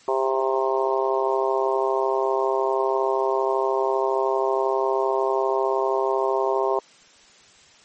harmonic tone, 132.7 Hz, C3, 25 cents sharp, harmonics 3 / 4 / 5 / 6 / 7 / 8, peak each -23 / -28 / -26 / -31 / -27 / -29 dBFS, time 0.08-6.79 s, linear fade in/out 2 ms, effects white hiss -52 dBFS RMS until 7.84 s + MP3 32 kbps

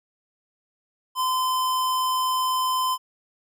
square tone, 1026 Hz, C6, 34 cents flat, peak -22 dBFS, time 1.15-2.98 s, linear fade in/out 50 ms, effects none

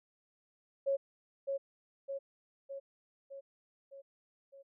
sine tone with echo, 550 Hz, C#5, 14 cents flat, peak -28 dBFS, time 0.86-0.97 s, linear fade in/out 20 ms, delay 610 ms, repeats 6, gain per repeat -4 dB, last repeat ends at 4.63 s, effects none

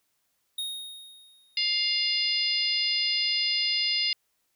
square tone with exponential decay, 3729 Hz, A#7, in tune, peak -29 dBFS, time 0.58-1.73 s, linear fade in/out 5 ms, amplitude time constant 250 ms
harmonic tone, 703 Hz, F5, 11 cents sharp, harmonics 3 / 4 / 5 / 6 / 7, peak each -33 / -30 / -33 / -31 / -27 dBFS, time 1.57-4.13 s, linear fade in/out 2 ms
effects white hiss -74 dBFS RMS until 4.55 s

